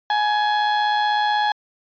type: tone with amplitude modulation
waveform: 35% pulse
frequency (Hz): 839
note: G#5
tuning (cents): +17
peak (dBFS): -14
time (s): 0.1-1.52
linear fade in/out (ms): 2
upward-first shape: sine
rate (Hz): 116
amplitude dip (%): 35
effects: resampled to 11025 Hz